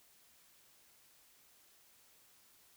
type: silence
effects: white hiss -66 dBFS RMS until 2.76 s